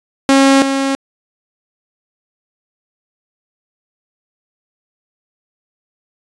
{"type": "tone pair in turn", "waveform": "sawtooth", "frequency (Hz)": [272, 272], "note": ["C#4", "C#4"], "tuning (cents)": [-33, -33], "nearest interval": "unison", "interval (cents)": 0, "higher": "neither", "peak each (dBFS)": [-3, -10], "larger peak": "first", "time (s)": [[0.29, 0.62], [0.62, 0.95]], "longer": "neither", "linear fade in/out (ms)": 0, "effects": ["resampled to 22050 Hz"]}